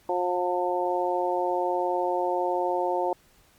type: harmonic tone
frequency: 178.8 Hz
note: F3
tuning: 41 cents sharp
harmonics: 2 / 3 / 4 / 5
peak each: -29 / -29 / -29 / -29 dBFS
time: 0.09-3.13 s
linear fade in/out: 2 ms
effects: pink hiss -60 dBFS RMS until 3.58 s + Opus 48 kbps